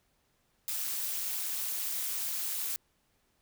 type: noise with amplitude modulation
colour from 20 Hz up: blue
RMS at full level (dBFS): -31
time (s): 0.68-2.76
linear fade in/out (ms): 0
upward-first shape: sine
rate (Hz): 217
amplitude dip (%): 75
effects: pink hiss -73 dBFS RMS until 3.41 s